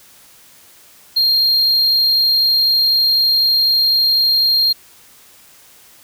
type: tone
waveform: triangle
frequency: 4212 Hz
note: C8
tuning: 11 cents sharp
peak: -10 dBFS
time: 1.16-4.73 s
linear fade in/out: 10 ms
effects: white hiss -46 dBFS RMS until 6.03 s